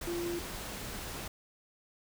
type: tone in noise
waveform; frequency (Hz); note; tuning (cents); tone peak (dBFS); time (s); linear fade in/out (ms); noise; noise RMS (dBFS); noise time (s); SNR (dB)
sine; 344.5; F4; -24; -33; 0.07-0.39; 5; pink; -41; 0.01-1.28; +5
effects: none